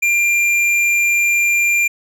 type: tone with hard clipping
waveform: sine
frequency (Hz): 2386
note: D7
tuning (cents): +27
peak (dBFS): -14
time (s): 0.02-1.88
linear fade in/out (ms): 10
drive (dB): 9
effects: none